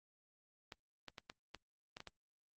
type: clicks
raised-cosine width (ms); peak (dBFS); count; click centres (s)
0.2; -30; 8; 0.722 / 1.083 / 1.182 / 1.299 / 1.547 / 1.969 / 2.004 / 2.073
effects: Opus 32 kbps